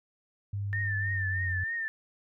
sine tone with pitch glide, 100.6 to 90.67 Hz, G2 to F#2, +45 to -35 cents, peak -30 dBFS, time 0.53-1.64 s, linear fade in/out 5 ms, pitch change -180 cents, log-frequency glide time 0.95-1.5 s
sine tone with vibrato, 1799 Hz, A6, 38 cents sharp, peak -30 dBFS, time 0.73-1.88 s, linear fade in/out 0 ms, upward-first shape triangle, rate 3.2 Hz, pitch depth 72 cents each way
effects none

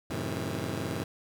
15% pulse chord, F# diminished seventh, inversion none, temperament just, 92.5 / 111 / 133.2 / 159.84 Hz, F#2 / A2 / C3 / Eb3, 0 / +16 / +31 / +47 cents, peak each -31 dBFS, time 0.1-1.04 s, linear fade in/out 5 ms, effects none

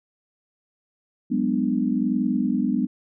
sine chord, G# half-diminished seventh, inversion third, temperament just, 186.89 / 207.7 / 249.2 / 299 Hz, F#3 / G#3 / B3 / D4, +18 / 0 / +16 / +31 cents, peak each -28 / -25 / -23 / -27 dBFS, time 1.3-2.87 s, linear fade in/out 20 ms, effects none

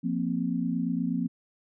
sine chord, F suspended fourth, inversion none, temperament equal, 174.61 / 233.1 / 261.6 Hz, F3 / Bb3 / C4, 0 / 0 / 0 cents, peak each -30 dBFS, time 0.03-1.28 s, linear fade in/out 20 ms, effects none

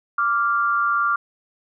sine tone pair together, 1170.5 / 1392 Hz, D6 / F6, -6 / -6 cents, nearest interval minor third, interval 300 cents, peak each -20 dBFS, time 0.18-1.16 s, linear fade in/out 5 ms, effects none

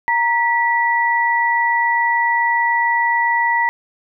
sine tone pair together, 932.3 / 1954.5 Hz, A#5 / B6, 0 / -19 cents, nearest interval octave + minor second, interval 1281 cents, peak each -16 / -17 dBFS, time 0.08-3.69 s, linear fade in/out 0 ms, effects none

